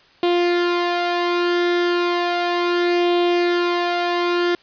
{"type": "tone with flanger", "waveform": "sawtooth", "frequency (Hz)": 350, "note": "F4", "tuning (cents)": 4, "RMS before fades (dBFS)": -19, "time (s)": [0.23, 4.55], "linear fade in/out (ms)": 2, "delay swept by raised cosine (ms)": [0.3, 2.3], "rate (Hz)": 0.34, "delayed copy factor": 0.5, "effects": ["white hiss -52 dBFS RMS until 4.62 s", "resampled to 11025 Hz"]}